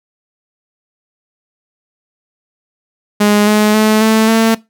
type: tone with pitch steps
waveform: sawtooth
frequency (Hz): 207.7 / 211.8 / 216 / 220.3 / 224.7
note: G#3 / G#3 / A3 / A3 / A3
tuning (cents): 0 / +34 / -32 / +2 / +37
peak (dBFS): -4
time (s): 3.2-4.55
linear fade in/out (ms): 10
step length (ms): 270
effects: noise-tail reverb RT60 0.2 s tail -20 dB re dry